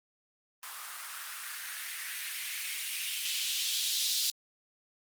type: noise with band-pass filter sweep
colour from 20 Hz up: violet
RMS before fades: -35 dBFS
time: 0.63-4.3 s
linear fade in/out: 0 ms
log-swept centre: 1100 to 4100 Hz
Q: 2.5
effects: Opus 32 kbps